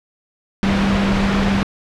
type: tone in noise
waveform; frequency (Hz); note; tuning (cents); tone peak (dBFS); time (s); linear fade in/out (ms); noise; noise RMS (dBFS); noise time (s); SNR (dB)
sine; 197.1; G3; +10; -16; 0.63-1.63; 0; pink; -19; 0.63-1.63; 0
effects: low-pass 3000 Hz 12 dB/octave